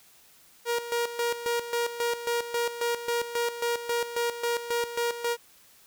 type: tone with tremolo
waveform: sawtooth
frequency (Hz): 473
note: A#4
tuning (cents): +25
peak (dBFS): -21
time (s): 0.65-5.37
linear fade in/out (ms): 50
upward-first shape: square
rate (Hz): 3.7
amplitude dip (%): 70
effects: white hiss -57 dBFS RMS until 5.86 s